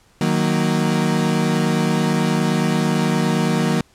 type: chord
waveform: 35% pulse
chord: D# minor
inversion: none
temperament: equal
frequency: 155.56 / 185 / 233.1 Hz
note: D#3 / F#3 / A#3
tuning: 0 / 0 / 0 cents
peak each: -19 dBFS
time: 0.21-3.81 s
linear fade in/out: 2 ms
effects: pink hiss -55 dBFS RMS until 3.94 s + low-pass 10000 Hz 12 dB/octave